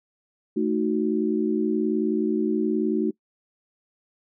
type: chord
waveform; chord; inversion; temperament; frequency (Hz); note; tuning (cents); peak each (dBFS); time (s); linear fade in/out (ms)
sine; D# diminished; second; equal; 220 / 311.1 / 370; A3 / D#4 / F#4; 0 / 0 / 0; -25; 0.56-3.11; 10
effects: noise-tail reverb RT60 0.1 s tail -23 dB re dry